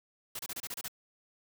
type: noise bursts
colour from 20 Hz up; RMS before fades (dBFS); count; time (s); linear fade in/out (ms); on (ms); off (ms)
white; -39; 8; 0.35-0.882; 5; 42; 28
effects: none